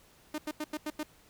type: tone bursts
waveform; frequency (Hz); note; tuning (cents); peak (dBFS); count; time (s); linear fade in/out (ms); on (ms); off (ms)
sawtooth; 304.4; D#4; -38; -29; 6; 0.34-1.032; 5; 42; 88
effects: pink hiss -61 dBFS RMS until 1.29 s